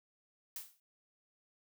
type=noise with exponential decay; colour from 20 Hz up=blue; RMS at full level=-40 dBFS; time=0.56-0.8 s; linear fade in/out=2 ms; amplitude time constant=52 ms; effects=none